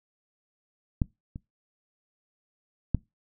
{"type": "clicks", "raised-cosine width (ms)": 5, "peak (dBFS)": [-11, -25, -10], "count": 3, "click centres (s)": [1.018, 1.359, 2.947], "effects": ["noise-tail reverb RT60 0.2 s tail -23 dB re dry"]}